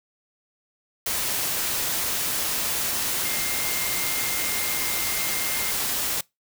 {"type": "tone in noise", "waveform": "sine", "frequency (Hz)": 2111, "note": "C7", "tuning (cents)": 15, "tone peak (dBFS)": -34, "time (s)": [3.25, 5.71], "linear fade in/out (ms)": 5, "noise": "white", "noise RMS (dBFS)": -26, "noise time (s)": [1.06, 6.21], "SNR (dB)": -11, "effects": ["noise-tail reverb RT60 0.2 s tail -24 dB re dry"]}